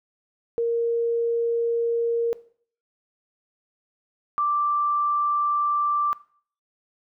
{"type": "tone pair in turn", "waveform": "sine", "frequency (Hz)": [466.2, 1174.8], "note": ["A#4", "D6"], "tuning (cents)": [0, 0], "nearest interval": "octave + major third", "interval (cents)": 1600, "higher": "second", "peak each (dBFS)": -20, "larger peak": "neither", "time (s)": [[0.58, 2.33], [4.38, 6.13]], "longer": "neither", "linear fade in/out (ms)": 0, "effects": ["noise-tail reverb RT60 0.5 s tail -19 dB re dry"]}